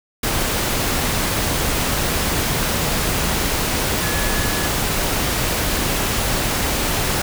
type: tone in noise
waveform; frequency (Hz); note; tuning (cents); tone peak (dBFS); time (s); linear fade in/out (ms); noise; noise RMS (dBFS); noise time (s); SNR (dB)
sine; 1700; G#6; +40; -29; 4.03-4.67; 5; pink; -20; 0.23-7.22; -12
effects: none